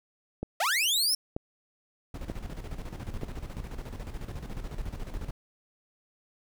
click train, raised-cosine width 2 ms, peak -19 dBFS, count 4, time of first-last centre 0.43-3.234 s, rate 1.07 Hz
sawtooth linear sweep, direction up, 586 to 5470 Hz, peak -21 dBFS, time 0.6-1.15 s, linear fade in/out 5 ms
brown noise with tremolo, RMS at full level -35 dBFS, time 2.14-5.31 s, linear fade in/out 5 ms, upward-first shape square, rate 14 Hz, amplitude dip 60%
effects none

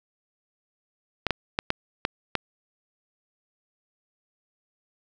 clicks, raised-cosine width 0.3 ms, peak -7 dBFS, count 6, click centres 1.267 / 1.307 / 1.589 / 1.704 / 2.051 / 2.353 s, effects none

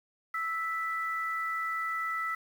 sine tone pair together, 1315.3 / 1975.5 Hz, E6 / B6, -4 / 0 cents, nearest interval perfect fifth, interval 704 cents, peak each -32 / -34 dBFS, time 0.34-2.35 s, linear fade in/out 5 ms, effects 9-bit

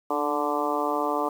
harmonic tone with a mistuned harmonic, 146.4 Hz, D3, 5 cents flat, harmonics 2 / 3 / 4 / 5 / 6 / 7 / 8, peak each -31 / -31 / -31 / -31 / -31 / -31 / -31 dBFS, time 0.1-1.29 s, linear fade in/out 5 ms, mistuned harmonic 2, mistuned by +39 cents, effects 8-bit

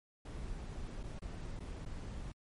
brown noise with dropouts, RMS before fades -43 dBFS, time 0.25-2.32 s, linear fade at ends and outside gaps 5 ms, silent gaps 1.032-1.036 / 1.193-1.219 / 1.593-1.603 / 1.852-1.86 s, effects MP3 48 kbps

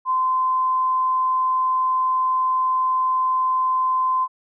sine tone, 1032 Hz, C6, 24 cents flat, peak -17 dBFS, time 0.05-4.28 s, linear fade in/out 50 ms, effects none

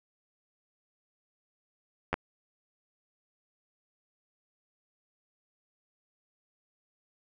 clicks, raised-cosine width 0.5 ms, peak -13 dBFS, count 2, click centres 2.13 / 2.141 s, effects none

